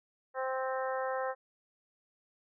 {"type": "harmonic tone", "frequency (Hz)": 261.6, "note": "C4", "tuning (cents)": 0, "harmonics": [2, 3, 4, 5, 6, 7], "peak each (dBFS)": [-34, -38, -40, -42, -44, -45], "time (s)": [0.34, 1.35], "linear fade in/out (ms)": 50, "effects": []}